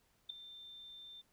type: tone with ADSR envelope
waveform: sine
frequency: 3576 Hz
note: A7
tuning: 27 cents sharp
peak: -35 dBFS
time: 0.29-1.22 s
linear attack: 11 ms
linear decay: 3 ms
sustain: -15 dB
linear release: 18 ms
effects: pink hiss -74 dBFS RMS until 1.32 s